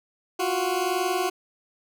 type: tone pair together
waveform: 20% pulse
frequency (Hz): 349.2 / 370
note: F4 / F#4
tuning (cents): 0 / 0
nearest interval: minor second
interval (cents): 100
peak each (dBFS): -23 / -20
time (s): 0.39-1.3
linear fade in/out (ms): 10
effects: none